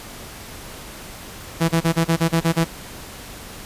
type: tone bursts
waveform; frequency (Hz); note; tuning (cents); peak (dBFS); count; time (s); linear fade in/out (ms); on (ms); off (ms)
sawtooth; 165.2; E3; +4; -11; 9; 1.6-2.649; 20; 89; 31
effects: pink hiss -37 dBFS RMS until 3.65 s + resampled to 32000 Hz